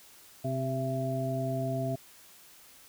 harmonic tone with a mistuned harmonic, 130.81 Hz, C3, in tune, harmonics 1 / 2 / 3 / 5, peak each -32 / -36 / -40 / -33 dBFS, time 0.44-1.96 s, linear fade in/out 10 ms, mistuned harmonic 5, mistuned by +34 cents, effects white hiss -55 dBFS RMS until 2.88 s

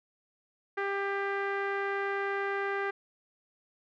sawtooth tone with low-pass filter, 396.8 Hz, G4, 21 cents sharp, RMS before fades -32 dBFS, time 0.77-2.91 s, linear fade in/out 10 ms, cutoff 1800 Hz, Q 3.2, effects none

